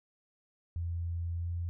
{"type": "tone with pitch glide", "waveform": "sine", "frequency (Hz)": [85.1, 86.09], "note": ["F2", "F2"], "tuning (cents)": [-44, -24], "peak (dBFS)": -32, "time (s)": [0.76, 1.69], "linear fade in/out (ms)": 0, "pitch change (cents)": 20, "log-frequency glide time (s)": [1.38, 1.48], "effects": []}